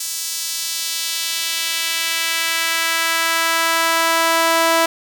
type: tone with high-pass filter sweep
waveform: sawtooth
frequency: 329.6 Hz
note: E4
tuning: in tune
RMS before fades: -19 dBFS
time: 0-4.86 s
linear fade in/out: 5 ms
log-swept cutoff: 6200 to 720 Hz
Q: 1.1
effects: none